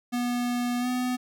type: tone with pitch glide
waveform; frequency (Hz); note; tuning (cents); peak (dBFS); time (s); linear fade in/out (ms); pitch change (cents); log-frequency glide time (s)
square; 243.5 to 250.2; B3 to B3; -24 to +23; -26; 0.12-1.17; 20; +47; 0.79-0.88
effects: none